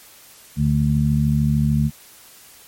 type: harmonic tone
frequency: 73.42 Hz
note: D2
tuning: in tune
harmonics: 1 / 2 / 3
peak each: -23 / -17 / -20 dBFS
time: 0.56-1.91 s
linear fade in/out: 50 ms
effects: white hiss -46 dBFS RMS until 2.67 s + MP3 64 kbps